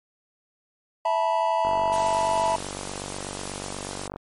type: chord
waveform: triangle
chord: E suspended fourth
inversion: none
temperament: equal with one note detuned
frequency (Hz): 659.3 / 880 / 971.9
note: E5 / A5 / B5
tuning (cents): 0 / 0 / -28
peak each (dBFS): -23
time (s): 1.05-2.56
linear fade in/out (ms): 5
type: click train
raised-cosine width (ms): 1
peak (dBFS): -19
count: 122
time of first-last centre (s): 1.65-4.16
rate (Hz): 48.2
type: noise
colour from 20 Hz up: white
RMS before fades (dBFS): -36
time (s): 1.92-4.08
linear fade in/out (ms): 10
effects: MP3 48 kbps